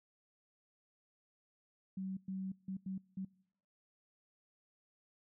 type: tone bursts at uneven times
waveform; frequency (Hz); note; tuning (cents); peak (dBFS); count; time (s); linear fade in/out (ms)
sine; 190; F#3; +46; -38; 5; 1.97-2.17 / 2.28-2.52 / 2.68-2.77 / 2.86-2.98 / 3.17-3.25; 5
effects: noise-tail reverb RT60 0.8 s tail -25 dB re dry